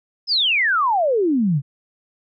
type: exponential sweep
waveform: sine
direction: down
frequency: 5274 to 129 Hz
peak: -15 dBFS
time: 0.27-1.62 s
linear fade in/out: 50 ms
effects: none